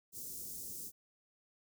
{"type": "band-stop noise", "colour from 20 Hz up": "white", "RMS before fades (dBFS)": -45, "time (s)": [0.12, 0.92], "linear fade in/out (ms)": 50, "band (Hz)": [420, 5900], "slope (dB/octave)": 24, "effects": []}